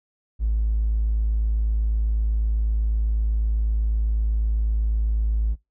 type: tone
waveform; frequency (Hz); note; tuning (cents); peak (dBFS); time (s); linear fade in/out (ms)
triangle; 54; A1; -32; -15; 0.39-5.56; 50
effects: noise-tail reverb RT60 0.2 s tail -24 dB re dry + tanh soft clip ceiling -16 dBFS